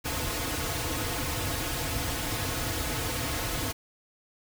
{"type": "noise with comb filter", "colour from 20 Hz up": "pink", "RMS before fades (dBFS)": -31, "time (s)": [0.04, 3.73], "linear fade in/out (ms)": 20, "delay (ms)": 5.1, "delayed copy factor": -1, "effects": []}